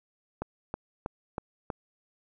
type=click train; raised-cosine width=1 ms; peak=-18 dBFS; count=5; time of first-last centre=0.42-1.702 s; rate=3.12 Hz; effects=none